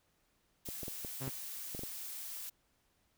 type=noise; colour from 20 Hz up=blue; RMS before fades=-44 dBFS; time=0.65-2.5 s; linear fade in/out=10 ms
type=clicks; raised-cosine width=2 ms; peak=-30 dBFS; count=8; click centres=0.688 / 0.832 / 0.881 / 1.048 / 1.278 / 1.749 / 1.793 / 1.835 s
type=tone; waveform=sawtooth; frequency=132.7 Hz; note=C3; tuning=25 cents sharp; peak=-35 dBFS; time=1.2-1.3 s; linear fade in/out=20 ms
effects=pink hiss -75 dBFS RMS until 3.17 s